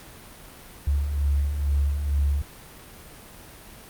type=beating tone pair; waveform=sine; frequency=69.3 / 71.5 Hz; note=C#2 / D2; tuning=0 / -46 cents; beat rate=2.2 Hz; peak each=-30 / -21 dBFS; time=0.87-2.42 s; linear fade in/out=5 ms; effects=pink hiss -45 dBFS RMS until 3.89 s + Opus 48 kbps